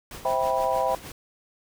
pink noise with tremolo, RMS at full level -39 dBFS, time 0.11-1.12 s, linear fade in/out 2 ms, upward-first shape sine, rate 6.4 Hz, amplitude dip 55%
sine chord, C major seventh, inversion none, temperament just, 523.3 / 654.1 / 784.9 / 981.1 Hz, C5 / E5 / G5 / B5, 0 / -14 / +2 / -12 cents, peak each -27 dBFS, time 0.25-0.95 s, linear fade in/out 2 ms
effects none

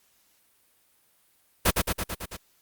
pink noise with echo, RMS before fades -20 dBFS, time 1.65-1.71 s, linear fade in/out 10 ms, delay 110 ms, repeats 6, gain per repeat -3 dB, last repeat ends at 2.37 s, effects white hiss -65 dBFS RMS until 2.61 s + Opus 48 kbps

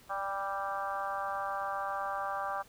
harmonic tone with a mistuned harmonic, 196 Hz, G3, in tune, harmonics 3 / 4 / 5 / 6 / 7 / 8, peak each -41 / -37 / -42 / -37 / -44 / -43 dBFS, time 0.09-2.63 s, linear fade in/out 20 ms, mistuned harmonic 4, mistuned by +16 cents, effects pink hiss -59 dBFS RMS until 2.68 s

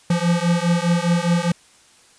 square beating tone pair, 170 / 174.9 Hz, F3 / F3, -46 / +3 cents, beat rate 4.9 Hz, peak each -20 dBFS, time 0.1-1.52 s, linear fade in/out 5 ms, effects white hiss -52 dBFS RMS until 2.18 s + resampled to 22050 Hz

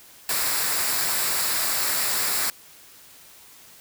white noise with comb filter, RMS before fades -24 dBFS, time 0.29-2.5 s, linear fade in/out 2 ms, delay 0.32 ms, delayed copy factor -0.5, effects white hiss -49 dBFS RMS until 3.8 s

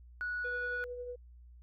sine tone, 1467 Hz, F#6, 15 cents flat, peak -33 dBFS, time 0.21-0.84 s, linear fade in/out 0 ms
sine tone with tremolo, 490.8 Hz, B4, 11 cents flat, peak -37 dBFS, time 0.44-1.16 s, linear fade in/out 10 ms, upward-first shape triangle, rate 11 Hz, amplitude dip 45%
effects tanh soft clip ceiling -29 dBFS + added 60 Hz sine -52 dBFS peak until 1.62 s

